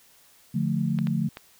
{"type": "chord", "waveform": "sine", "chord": "D minor", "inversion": "none", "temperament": "just", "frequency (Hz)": [146.83, 176.2, 220.2], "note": ["D3", "F3", "A3"], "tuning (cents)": [0, 16, 2], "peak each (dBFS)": -27, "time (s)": [0.54, 1.29], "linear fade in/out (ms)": 10}
{"type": "clicks", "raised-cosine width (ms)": 0.3, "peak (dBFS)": -21, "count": 3, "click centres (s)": [0.988, 1.071, 1.371]}
{"effects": ["white hiss -57 dBFS RMS until 1.59 s"]}